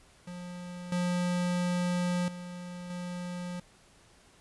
square tone with level steps, 177.7 Hz, F3, 30 cents sharp, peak -40 / -28 / -40 / -36 dBFS, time 0.27-3.6 s, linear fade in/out 5 ms, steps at 0.92 / 2.28 / 2.9 s, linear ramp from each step 2 ms, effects pink hiss -60 dBFS RMS until 4.4 s + resampled to 24000 Hz

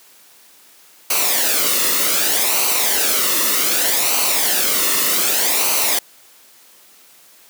white noise with flanger, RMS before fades -17 dBFS, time 1.1-5.99 s, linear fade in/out 5 ms, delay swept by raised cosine 0.57 to 1.29 ms, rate 0.65 Hz, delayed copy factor -0.6, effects white hiss -48 dBFS RMS until 7.49 s + high-pass 200 Hz 12 dB/octave

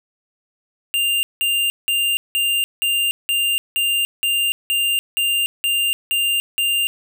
square tone bursts, 2794 Hz, F7, in tune, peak -17 dBFS, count 13, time 0.94-6.87 s, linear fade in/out 0 ms, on 290 ms, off 180 ms, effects none

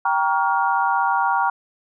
sine chord, G half-diminished seventh, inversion none, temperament just, 784 / 940.8 / 1128.9 / 1411.2 Hz, G5 / Bb5 / Db6 / F6, 0 / +16 / +31 / +18 cents, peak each -22 / -20 / -25 / -24 dBFS, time 0.05-1.5 s, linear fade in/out 5 ms, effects none

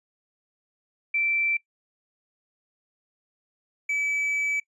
sine / triangle tone pair in turn, 2338 / 2297 Hz, D7 / D7, -8 / -39 cents, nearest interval unison, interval 31 cents, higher first, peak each -22 dBFS, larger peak neither, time 1.14-1.57 / 3.89-4.6 s, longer second, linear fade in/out 5 ms, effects noise-tail reverb RT60 0.1 s tail -21 dB re dry + resampled to 24000 Hz

